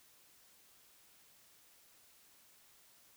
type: silence
effects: white hiss -65 dBFS RMS until 3.16 s

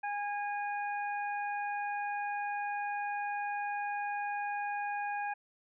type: harmonic tone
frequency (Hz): 820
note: G#5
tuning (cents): -22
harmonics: 1 / 2 / 3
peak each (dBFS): -34 / -40 / -44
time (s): 0.03-5.34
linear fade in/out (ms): 10
effects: none

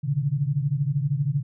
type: tone cluster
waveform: sine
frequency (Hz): 116.8 / 137.1 / 149.8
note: A#2 / C#3 / D3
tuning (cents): +4 / -19 / +35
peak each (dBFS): -33 / -24 / -25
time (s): 0.03-1.43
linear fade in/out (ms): 20
effects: none

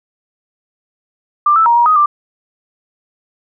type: tone with pitch steps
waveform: sine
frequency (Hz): 1186 / 1318 / 941 / 950 / 1252 / 1182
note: D6 / E6 / A#5 / A#5 / D#6 / D6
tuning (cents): +17 / -1 / +16 / +33 / +10 / +11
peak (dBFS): -7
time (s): 1.46-2.06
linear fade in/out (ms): 5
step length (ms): 100
effects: none

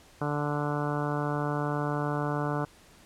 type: harmonic tone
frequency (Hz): 146.83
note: D3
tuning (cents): 0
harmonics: 1 / 2 / 3 / 4 / 5 / 6 / 7 / 8 / 9 / 10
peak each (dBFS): -31 / -34 / -36 / -37 / -38 / -39 / -39 / -40 / -41 / -41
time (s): 0.21-2.65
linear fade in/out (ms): 5
effects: pink hiss -56 dBFS RMS until 3.05 s + low-pass 11000 Hz 12 dB/octave

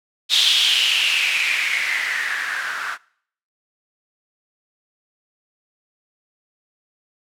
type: noise with low-pass filter sweep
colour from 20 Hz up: violet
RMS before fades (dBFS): -20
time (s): 0.29-2.98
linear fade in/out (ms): 50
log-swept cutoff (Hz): 3600 to 1400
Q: 5.7
effects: noise-tail reverb RT60 0.6 s tail -24 dB re dry

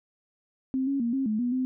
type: tone with pitch steps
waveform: sine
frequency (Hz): 262.6 / 276.4 / 234.6 / 268.6 / 214.9 / 244.1 / 257.2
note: C4 / C#4 / A#3 / C4 / A3 / B3 / C4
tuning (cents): +6 / -5 / +11 / +46 / -41 / -20 / -30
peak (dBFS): -24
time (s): 0.74-1.65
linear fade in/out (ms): 0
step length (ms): 130
effects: none

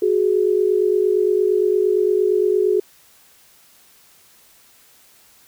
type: tone pair together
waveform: sine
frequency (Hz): 370 / 418.7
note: F#4 / G#4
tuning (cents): 0 / +14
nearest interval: major second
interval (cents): 214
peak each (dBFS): -17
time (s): 0.02-2.8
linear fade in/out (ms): 5
effects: white hiss -52 dBFS RMS until 5.47 s

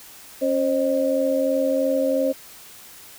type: tone cluster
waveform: sine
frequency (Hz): 273.4 / 531 / 614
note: C#4 / C5 / D#5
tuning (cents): -24 / +25 / -23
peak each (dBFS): -24 / -20 / -26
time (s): 0.41-2.33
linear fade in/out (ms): 20
effects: white hiss -44 dBFS RMS until 3.18 s

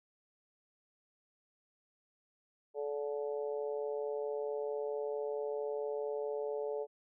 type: harmonic tone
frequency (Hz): 144.5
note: D3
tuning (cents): -28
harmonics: 3 / 4 / 5 / 6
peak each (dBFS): -36 / -40 / -49 / -50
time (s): 2.74-6.87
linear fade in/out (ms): 50
effects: none

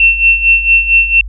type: tone with tremolo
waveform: sine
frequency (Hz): 2700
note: E7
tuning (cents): +41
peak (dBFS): -3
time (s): 0-1.21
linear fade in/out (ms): 2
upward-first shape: sine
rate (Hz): 4.4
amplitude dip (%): 75
effects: added 50 Hz sine -21 dBFS peak until 1.28 s

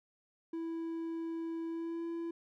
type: tone with pitch glide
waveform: triangle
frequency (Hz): 329.6 to 335.2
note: E4 to E4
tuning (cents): 0 to +29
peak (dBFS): -34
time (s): 0.53-2.31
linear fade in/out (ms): 5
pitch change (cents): +29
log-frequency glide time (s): 1.67-2.05
effects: none

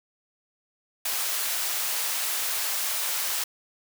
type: high-pass noise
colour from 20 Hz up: white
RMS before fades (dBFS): -28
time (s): 1.05-3.44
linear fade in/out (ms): 5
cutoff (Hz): 650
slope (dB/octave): 12
effects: none

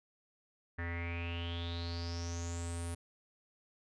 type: tone with low-pass filter sweep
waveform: square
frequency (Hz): 85.2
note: F2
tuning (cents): -42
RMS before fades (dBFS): -39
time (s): 0.78-2.95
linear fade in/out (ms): 10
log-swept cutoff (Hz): 1800 to 10000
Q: 9.8
effects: none

